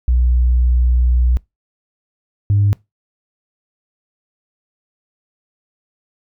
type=tone pair in turn; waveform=sine; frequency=61.2 / 101.36 Hz; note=B1 / G#2; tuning=-15 / -42 cents; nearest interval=major sixth; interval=873 cents; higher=second; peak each=-9 dBFS; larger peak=neither; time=0.08-1.37 / 2.5-2.73 s; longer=first; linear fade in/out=0 ms; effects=noise-tail reverb RT60 0.2 s tail -24 dB re dry + tanh soft clip ceiling -7 dBFS